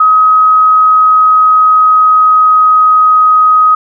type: tone with pitch glide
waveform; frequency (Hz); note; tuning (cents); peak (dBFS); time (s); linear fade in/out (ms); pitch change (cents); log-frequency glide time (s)
sine; 1267 to 1257.5; D#6 to D#6; +31 to +18; -3; 0-3.75; 5; -13; 0.47-3.33
effects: none